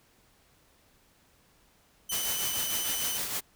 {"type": "tone with vibrato", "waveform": "10% pulse", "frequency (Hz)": 3018, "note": "F#7", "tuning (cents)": 34, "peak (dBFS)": -24, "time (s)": [2.09, 3.18], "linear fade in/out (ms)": 10, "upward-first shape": "triangle", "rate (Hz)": 18, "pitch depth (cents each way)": 33}
{"type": "noise with tremolo", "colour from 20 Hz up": "white", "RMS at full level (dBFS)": -31, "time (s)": [2.11, 3.41], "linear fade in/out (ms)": 20, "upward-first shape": "triangle", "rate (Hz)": 6.6, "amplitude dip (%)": 55}
{"effects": ["pink hiss -64 dBFS RMS until 3.55 s"]}